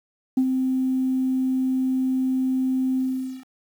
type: tone with ADSR envelope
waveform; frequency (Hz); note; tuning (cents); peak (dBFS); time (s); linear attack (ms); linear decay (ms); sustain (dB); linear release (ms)
sine; 260; C4; -11; -13; 0.37-3.45; 6; 67; -6; 470
effects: tanh soft clip ceiling -13 dBFS + 8-bit